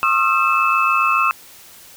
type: tone cluster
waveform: sine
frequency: 1079 / 1244 / 1351 / 2617 Hz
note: C#6 / D#6 / E6 / E7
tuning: -47 / -1 / +42 / -13 cents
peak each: -19 dBFS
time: 0.03-1.31 s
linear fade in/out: 0 ms
effects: white hiss -43 dBFS RMS until 1.96 s